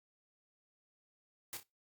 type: noise with echo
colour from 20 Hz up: white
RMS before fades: -43 dBFS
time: 1.53-1.57 s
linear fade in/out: 0 ms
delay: 30 ms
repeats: 2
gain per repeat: -9 dB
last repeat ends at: 1.63 s
effects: noise-tail reverb RT60 0.2 s tail -20 dB re dry + Opus 48 kbps